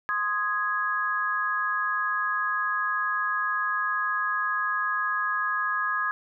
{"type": "chord", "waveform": "sine", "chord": "Ab major", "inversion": "first", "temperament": "equal", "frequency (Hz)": [1046.5, 1244.5, 1661.2], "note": ["C6", "Eb6", "Ab6"], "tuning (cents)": [0, 0, 0], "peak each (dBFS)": [-32, -28, -27], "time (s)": [0.09, 6.11], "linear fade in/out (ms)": 0, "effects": []}